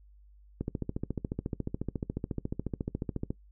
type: click train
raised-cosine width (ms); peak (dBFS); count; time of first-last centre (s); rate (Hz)
3; -19; 39; 0.61-3.305; 14.1
effects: noise-tail reverb RT60 0.1 s tail -20 dB re dry + added 50 Hz sine -54 dBFS peak until 3.51 s